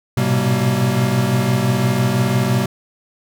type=tone cluster; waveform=square; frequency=108.3 / 122 / 127.9 / 192.4 / 234.9 Hz; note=A2 / B2 / C3 / G3 / A#3; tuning=-27 / -21 / -39 / -32 / +13 cents; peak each=-27 / -25 / -18 / -22 / -24 dBFS; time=0.17-2.66 s; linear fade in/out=5 ms; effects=none